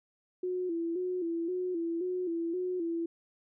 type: tone with vibrato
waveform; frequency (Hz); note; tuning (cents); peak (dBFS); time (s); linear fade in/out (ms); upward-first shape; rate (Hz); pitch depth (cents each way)
sine; 349.1; F4; -1; -30; 0.43-3.06; 5; square; 1.9; 74
effects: none